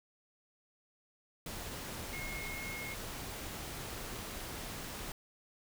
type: tone in noise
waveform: sine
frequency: 2160 Hz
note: C#7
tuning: 45 cents flat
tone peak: -42 dBFS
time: 2.13-2.94 s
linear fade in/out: 2 ms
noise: pink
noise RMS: -43 dBFS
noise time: 1.46-5.12 s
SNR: -2 dB
effects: none